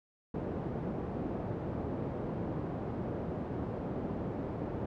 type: band-pass noise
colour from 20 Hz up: pink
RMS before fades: -37 dBFS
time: 0.34-4.86 s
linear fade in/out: 5 ms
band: 100 to 570 Hz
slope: 12 dB/octave
effects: none